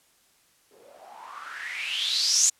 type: noise with low-pass filter sweep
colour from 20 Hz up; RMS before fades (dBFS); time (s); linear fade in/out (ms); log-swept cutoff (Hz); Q
violet; -28; 0.71-2.5; 10; 410 to 7100; 7.2
effects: white hiss -63 dBFS RMS until 2.59 s + low-pass 12000 Hz 12 dB/octave